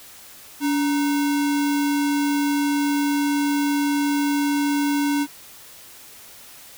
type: tone with sample-and-hold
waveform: sine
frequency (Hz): 286.7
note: D4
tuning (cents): -42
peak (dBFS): -18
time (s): 0.6-5.27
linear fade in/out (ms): 50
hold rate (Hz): 1225
effects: white hiss -44 dBFS RMS until 6.77 s